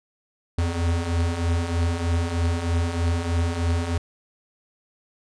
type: beating tone pair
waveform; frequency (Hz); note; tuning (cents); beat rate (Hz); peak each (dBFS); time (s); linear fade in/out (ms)
square; 82.41 / 85.61; E2 / F2; 0 / -34; 3.2; -28 / -23; 0.58-3.98; 5
effects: resampled to 22050 Hz